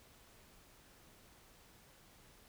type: silence
effects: pink hiss -63 dBFS RMS until 2.48 s